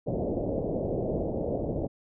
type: low-pass noise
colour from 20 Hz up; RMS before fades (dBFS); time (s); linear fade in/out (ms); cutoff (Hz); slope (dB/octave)
white; -30; 0.06-1.88; 20; 640; 48
effects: none